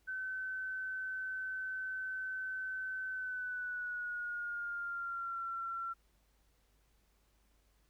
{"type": "tone with pitch glide", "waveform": "sine", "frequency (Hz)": [1525, 1358.6], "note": ["G6", "F6"], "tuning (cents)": [-48, -48], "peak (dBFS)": -37, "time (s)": [0.07, 5.94], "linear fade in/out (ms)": 20, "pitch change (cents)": -200, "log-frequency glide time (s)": [3.1, 5.45], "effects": ["added 51 Hz sine -70 dBFS peak until 7.89 s", "pink hiss -75 dBFS RMS until 7.89 s"]}